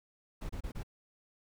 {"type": "noise bursts", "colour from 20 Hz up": "brown", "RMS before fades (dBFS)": -39, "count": 4, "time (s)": [0.41, 0.833], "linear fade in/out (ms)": 10, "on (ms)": 84, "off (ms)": 29, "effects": []}